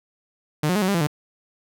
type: tone with pitch steps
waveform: sawtooth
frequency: 151.5 / 181 / 210.5 / 186.1 / 200.5 / 169.6 / 148.8 Hz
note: D#3 / F#3 / G#3 / F#3 / G3 / E3 / D3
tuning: -46 / -38 / +24 / +10 / +39 / +50 / +23 cents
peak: -15 dBFS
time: 0.63-1.071 s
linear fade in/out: 5 ms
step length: 63 ms
effects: none